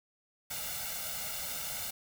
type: noise with comb filter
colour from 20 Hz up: white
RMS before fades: -38 dBFS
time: 0.5-1.91 s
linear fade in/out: 10 ms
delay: 1.4 ms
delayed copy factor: +0.85
effects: none